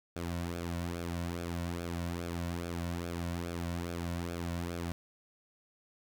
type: tone with flanger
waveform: sawtooth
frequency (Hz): 85.9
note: F2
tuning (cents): -28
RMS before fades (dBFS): -37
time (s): 0.16-4.92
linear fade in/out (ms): 0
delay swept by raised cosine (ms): 1 to 2.5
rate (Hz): 2.4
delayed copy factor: -0.65
effects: none